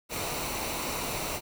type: noise with comb filter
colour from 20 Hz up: pink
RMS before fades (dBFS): -33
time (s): 0.09-1.41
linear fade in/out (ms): 50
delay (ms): 0.6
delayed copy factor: -0.5
effects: none